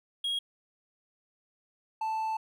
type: tone pair in turn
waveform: triangle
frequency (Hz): 3285 / 880.7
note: G#7 / A5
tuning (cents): -20 / +1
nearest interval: octave + major seventh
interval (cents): 2279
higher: first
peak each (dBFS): -27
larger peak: neither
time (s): 0.24-0.39 / 2.01-2.37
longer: second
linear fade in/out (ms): 5
effects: none